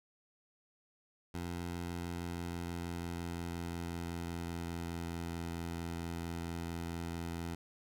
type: tone with pitch glide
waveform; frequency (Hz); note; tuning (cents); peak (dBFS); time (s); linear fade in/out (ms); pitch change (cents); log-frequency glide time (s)
15% pulse; 86.7 to 84.43; F2 to E2; -12 to +42; -32; 1.34-7.55; 5; -46; 1.68-5.46
effects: none